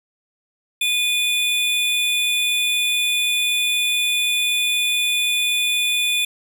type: tone pair together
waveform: square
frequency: 2464 / 3485 Hz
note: D#7 / A7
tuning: -17 / -17 cents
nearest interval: tritone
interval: 600 cents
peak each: -21 / -21 dBFS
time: 0.81-6.25 s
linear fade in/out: 5 ms
effects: none